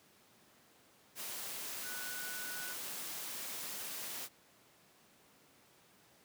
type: tone in noise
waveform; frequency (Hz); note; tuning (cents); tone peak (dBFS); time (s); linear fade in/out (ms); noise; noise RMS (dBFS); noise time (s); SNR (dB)
sine; 1480; F#6; 0; -45; 1.82-2.76; 50; white; -43; 1.15-4.29; -5
effects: pink hiss -65 dBFS RMS until 6.24 s + high-pass 150 Hz 12 dB/octave